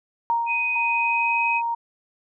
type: tone with exponential decay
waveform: sine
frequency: 932.3 Hz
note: A#5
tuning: in tune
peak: -17 dBFS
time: 0.3-1.32 s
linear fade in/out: 0 ms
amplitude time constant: 220 ms
type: tone with pitch glide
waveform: sine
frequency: 2500 to 2522 Hz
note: D#7 to D#7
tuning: +8 to +23 cents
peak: -21 dBFS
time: 0.46-1.62 s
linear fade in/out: 50 ms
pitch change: +15 cents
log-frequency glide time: 0.91-1.4 s
type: tone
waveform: sine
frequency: 932.3 Hz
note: A#5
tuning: in tune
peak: -22 dBFS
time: 0.75-1.75 s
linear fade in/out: 10 ms
effects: none